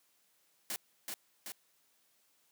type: noise with echo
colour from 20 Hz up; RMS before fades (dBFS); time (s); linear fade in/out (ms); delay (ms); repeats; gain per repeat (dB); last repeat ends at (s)
white; -38; 0.7-0.76; 0; 380; 2; -3; 1.52
effects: white hiss -72 dBFS RMS until 2.51 s + high-pass 150 Hz 12 dB/octave